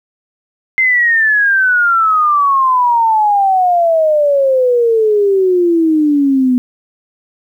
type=exponential sweep; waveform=sine; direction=down; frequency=2093 to 246.9 Hz; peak=-8 dBFS; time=0.78-6.58 s; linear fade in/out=0 ms; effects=8-bit